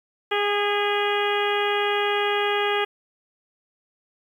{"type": "harmonic tone with a mistuned harmonic", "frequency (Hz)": 410.7, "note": "G#4", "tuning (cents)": -19, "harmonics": [1, 2, 3, 4, 5, 6, 7, 8], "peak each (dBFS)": [-24, -27, -29, -30, -31, -32, -32, -33], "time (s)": [0.31, 2.85], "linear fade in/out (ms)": 10, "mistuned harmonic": 5, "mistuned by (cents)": -22, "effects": ["9-bit"]}